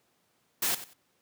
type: noise with echo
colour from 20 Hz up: white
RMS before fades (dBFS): -28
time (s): 0.62-0.75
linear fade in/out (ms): 5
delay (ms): 93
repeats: 2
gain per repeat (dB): -14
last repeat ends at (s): 0.936
effects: pink hiss -71 dBFS RMS until 1.21 s + high-pass 150 Hz 12 dB/octave